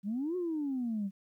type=exponential two-way sweep; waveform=sine; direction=up then down; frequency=189.4 to 370 to 189.4 Hz; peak=-30 dBFS; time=0.03-1.11 s; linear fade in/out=50 ms; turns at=0.36 s; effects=tanh soft clip ceiling -27 dBFS + 12-bit